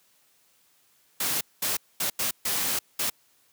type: noise bursts at uneven times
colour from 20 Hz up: white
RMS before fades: -27 dBFS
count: 6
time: 1.2-1.41 / 1.62-1.77 / 2-2.1 / 2.19-2.31 / 2.45-2.79 / 2.99-3.1 s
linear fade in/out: 5 ms
effects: white hiss -64 dBFS RMS until 3.52 s + high-pass 100 Hz 12 dB/octave